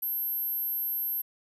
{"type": "tone", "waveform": "sine", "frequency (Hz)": 12730, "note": "G9", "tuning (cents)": 26, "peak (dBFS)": -28, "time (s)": [0.02, 1.22], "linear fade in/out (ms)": 10, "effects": []}